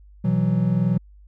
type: chord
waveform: triangle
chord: B suspended fourth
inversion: none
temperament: just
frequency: 123.47 / 164.63 / 185.21 Hz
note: B2 / E3 / F#3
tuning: 0 / -2 / +2 cents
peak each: -21 / -20 / -19 dBFS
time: 0.24-0.98 s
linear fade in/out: 10 ms
effects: added 50 Hz sine -45 dBFS peak until 1.27 s